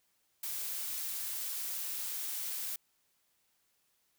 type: noise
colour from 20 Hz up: blue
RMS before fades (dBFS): -38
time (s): 0.43-2.76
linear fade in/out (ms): 5
effects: white hiss -75 dBFS RMS until 4.18 s